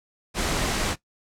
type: noise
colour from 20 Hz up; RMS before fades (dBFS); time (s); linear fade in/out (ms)
pink; -25; 0.34-0.96; 50
effects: noise-tail reverb RT60 0.1 s tail -17 dB re dry + low-pass 9000 Hz 12 dB/octave

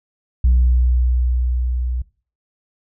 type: tone with level ramp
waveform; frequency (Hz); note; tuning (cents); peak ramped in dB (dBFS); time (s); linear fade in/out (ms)
sine; 61.74; B1; 0; -8 to -19; 0.44-2.02; 5
effects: noise-tail reverb RT60 0.4 s tail -21 dB re dry + tanh soft clip ceiling -8 dBFS

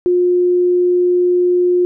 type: tone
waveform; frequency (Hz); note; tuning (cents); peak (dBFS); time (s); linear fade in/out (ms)
sine; 357; F4; +38; -10; 0.06-1.85; 0
effects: none

